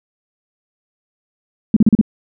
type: tone bursts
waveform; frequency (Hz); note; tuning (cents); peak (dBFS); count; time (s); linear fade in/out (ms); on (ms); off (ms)
sine; 216.2; A3; -30; -5; 5; 1.74-2.013; 2; 25; 37
effects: none